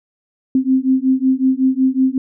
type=beating tone pair; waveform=sine; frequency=259.2 / 264.6 Hz; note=C4 / C4; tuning=-16 / +20 cents; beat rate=5.4 Hz; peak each=-15 dBFS; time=0.55-2.18 s; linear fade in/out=2 ms; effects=none